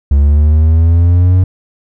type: linear sweep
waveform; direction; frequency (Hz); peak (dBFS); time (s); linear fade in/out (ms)
triangle; up; 69.3 to 93.2; -3; 0.11-1.44; 5
effects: none